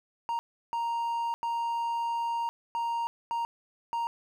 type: tone bursts at uneven times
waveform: triangle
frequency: 932.3 Hz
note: A#5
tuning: in tune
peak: -26 dBFS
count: 6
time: 0.29-0.39 / 0.73-1.34 / 1.43-2.49 / 2.75-3.07 / 3.31-3.45 / 3.93-4.07 s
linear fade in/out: 0 ms
effects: none